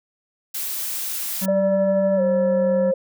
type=noise; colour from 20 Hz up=blue; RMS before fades=-27 dBFS; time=0.54-1.46 s; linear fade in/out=10 ms
type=harmonic tone; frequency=191.6 Hz; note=G3; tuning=39 cents flat; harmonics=1 / 3 / 5 / 7 / 9; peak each=-22 / -34 / -38 / -43 / -42 dBFS; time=1.41-2.92 s; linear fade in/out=20 ms
type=tone with pitch glide; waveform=sine; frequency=587.3 to 532.4 Hz; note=D5 to C5; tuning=0 to +30 cents; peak=-17 dBFS; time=1.48-2.94 s; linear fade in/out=5 ms; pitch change=-170 cents; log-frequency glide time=2.16-2.21 s
effects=none